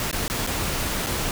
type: noise with dropouts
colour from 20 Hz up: pink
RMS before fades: -26 dBFS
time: 0-1.31 s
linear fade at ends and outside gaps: 1 ms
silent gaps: 0.113-0.128 / 0.28-0.299 / 0.466-0.472 / 1.063-1.068 s
effects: none